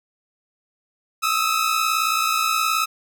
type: tone pair together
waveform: sawtooth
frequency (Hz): 1259.7 / 1318.5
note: D#6 / E6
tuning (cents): +21 / 0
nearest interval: minor second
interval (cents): 79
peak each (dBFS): -18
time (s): 1.22-2.86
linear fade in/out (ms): 20
effects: none